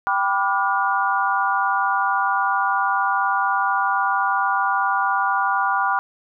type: chord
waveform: sine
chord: G dominant seventh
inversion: none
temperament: equal with one note detuned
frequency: 784 / 987.8 / 1174.7 / 1430.4 Hz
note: G5 / B5 / D6 / F6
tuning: 0 / 0 / 0 / +41 cents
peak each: -23 dBFS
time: 0.07-5.99 s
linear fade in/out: 0 ms
effects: none